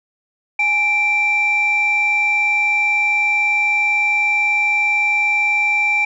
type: tone pair together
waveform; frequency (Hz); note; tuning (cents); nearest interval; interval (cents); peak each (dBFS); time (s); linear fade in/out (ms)
sine; 831.9 / 2349; G#5 / D7; +3 / 0; octave + tritone; 1797; -22 / -13; 0.59-6.05; 5
effects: tanh soft clip ceiling -9 dBFS